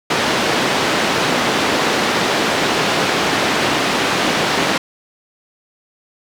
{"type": "band-pass noise", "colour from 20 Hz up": "pink", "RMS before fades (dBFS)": -17, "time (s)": [0.1, 4.78], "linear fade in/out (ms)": 5, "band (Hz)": [240, 4400], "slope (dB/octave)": 12, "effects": []}